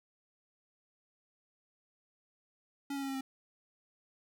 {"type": "tone with pitch steps", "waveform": "square", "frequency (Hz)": [280, 276.5, 273, 269.5, 266.1], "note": ["C#4", "C#4", "C#4", "C#4", "C4"], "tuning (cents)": [18, -4, -26, -49, 29], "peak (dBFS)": -36, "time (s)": [2.9, 3.21], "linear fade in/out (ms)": 5, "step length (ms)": 62, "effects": []}